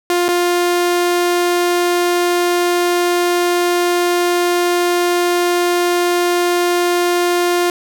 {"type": "tone with dropouts", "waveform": "sawtooth", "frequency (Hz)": 351.6, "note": "F4", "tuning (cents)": 12, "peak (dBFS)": -9, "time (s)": [0.1, 7.7], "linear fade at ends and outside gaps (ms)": 1, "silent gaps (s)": [0.282, 0.288], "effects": []}